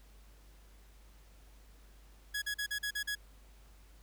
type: tone bursts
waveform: sawtooth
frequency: 1673 Hz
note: G#6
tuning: 12 cents sharp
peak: -30 dBFS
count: 7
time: 2.34-3.153 s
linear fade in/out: 10 ms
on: 81 ms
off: 41 ms
effects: added 50 Hz sine -56 dBFS peak until 4.02 s + pink hiss -65 dBFS RMS until 4.02 s